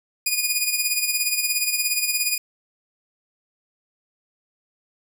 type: tone with tremolo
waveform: 10% pulse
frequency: 2458 Hz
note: D#7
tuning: 22 cents flat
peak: -9 dBFS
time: 0.26-2.38 s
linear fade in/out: 5 ms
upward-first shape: sine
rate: 17 Hz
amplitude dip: 60%
effects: none